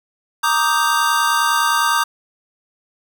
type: chord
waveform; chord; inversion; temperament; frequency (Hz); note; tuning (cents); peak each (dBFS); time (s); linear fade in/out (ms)
square; Eb major seventh; second; equal; 932.3 / 1174.7 / 1244.5 / 1568; Bb5 / D6 / Eb6 / G6; 0 / 0 / 0 / 0; -21; 0.43-2.04; 10
effects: none